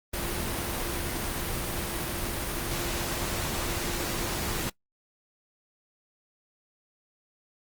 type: tone in noise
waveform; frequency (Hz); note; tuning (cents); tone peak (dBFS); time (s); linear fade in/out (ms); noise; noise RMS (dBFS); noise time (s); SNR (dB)
sine; 345.4; F4; -19; -40; 0.13-4.7; 10; pink; -31; 0.13-4.7; -12
effects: noise-tail reverb RT60 0.1 s tail -22 dB re dry + Opus 32 kbps